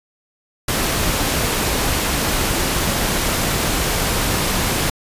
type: noise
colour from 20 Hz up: pink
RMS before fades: -19 dBFS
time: 0.68-4.9 s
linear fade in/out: 5 ms
effects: resampled to 32000 Hz